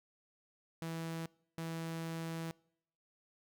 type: tone bursts at uneven times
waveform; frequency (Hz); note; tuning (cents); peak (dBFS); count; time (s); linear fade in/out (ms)
sawtooth; 164.1; E3; -8; -35; 2; 0.82-1.26 / 1.58-2.51; 0
effects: noise-tail reverb RT60 0.7 s tail -25 dB re dry